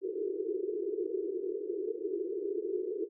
white band-pass noise, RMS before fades -35 dBFS, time 0.01-3.09 s, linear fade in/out 50 ms, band 340 to 440 Hz, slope 96 dB/octave, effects none

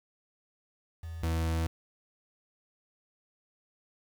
sine / 40% pulse tone pair in turn, 82.41 / 81.7 Hz, E2 / E2, 0 / -15 cents, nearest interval unison, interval 15 cents, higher first, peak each -37 / -27 dBFS, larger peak second, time 1.03-1.23 / 1.23-1.67 s, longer second, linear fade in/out 5 ms, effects 9-bit

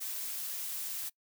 blue noise, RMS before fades -38 dBFS, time 0-1.1 s, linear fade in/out 20 ms, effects noise-tail reverb RT60 0.1 s tail -24 dB re dry

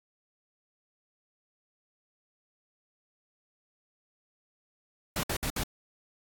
pink noise bursts, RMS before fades -31 dBFS, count 4, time 5.16-5.635 s, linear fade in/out 2 ms, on 73 ms, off 61 ms, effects AAC 64 kbps

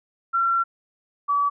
sine tone pair in turn, 1362 / 1145.3 Hz, F6 / D6, -44 / -44 cents, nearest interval minor third, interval 300 cents, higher first, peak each -18 dBFS, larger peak neither, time 0.33-0.64 / 1.28-1.5 s, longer first, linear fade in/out 20 ms, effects none

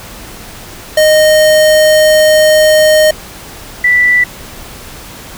square / sine tone pair in turn, 618 / 1971.7 Hz, D#5 / B6, -12 / -3 cents, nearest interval octave + minor sixth, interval 2009 cents, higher second, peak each -5 dBFS, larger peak neither, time 0.97-3.11 / 3.84-4.24 s, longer first, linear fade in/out 5 ms, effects pink hiss -30 dBFS RMS until 5.37 s

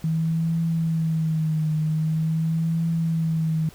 sine tone with vibrato, 160 Hz, D#3, 49 cents sharp, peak -20 dBFS, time 0.04-3.69 s, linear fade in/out 2 ms, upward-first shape triangle, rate 0.44 Hz, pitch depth 59 cents each way, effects pink hiss -49 dBFS RMS until 3.74 s

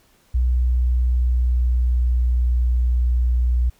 sine tone with pitch glide, 61.74 to 60.89 Hz, B1 to B1, 0 to -24 cents, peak -15 dBFS, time 0.34-3.7 s, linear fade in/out 10 ms, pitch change -24 cents, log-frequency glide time 0.48-2.49 s, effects pink hiss -58 dBFS RMS until 3.79 s

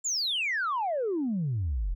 sine exponential sweep, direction down, 7400 to 38.03 Hz, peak -25 dBFS, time 0.04-1.95 s, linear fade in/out 20 ms, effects tanh soft clip ceiling -23 dBFS

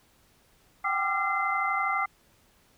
sine tone cluster, 759 / 791 / 1188 / 1364 / 2067 Hz, F#5 / G5 / D6 / F6 / C7, +44 / +15 / +20 / -41 / -22 cents, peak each -36 / -32 / -29 / -32 / -30 dBFS, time 0.84-2.06 s, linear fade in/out 10 ms, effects pink hiss -63 dBFS RMS until 2.77 s

